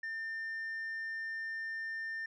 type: tone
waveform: sine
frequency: 1800 Hz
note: A6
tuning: 39 cents sharp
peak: -34 dBFS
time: 0.03-2.26 s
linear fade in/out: 5 ms
effects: tanh soft clip ceiling -36 dBFS